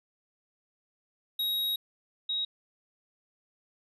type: tone pair in turn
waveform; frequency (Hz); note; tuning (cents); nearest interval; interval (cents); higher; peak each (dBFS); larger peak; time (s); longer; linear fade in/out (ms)
square / sine; 3799 / 3799; A#7 / A#7; +32 / +32; unison; 0; neither; -28; neither; 1.39-1.76 / 2.29-2.45; first; 5
effects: resampled to 32000 Hz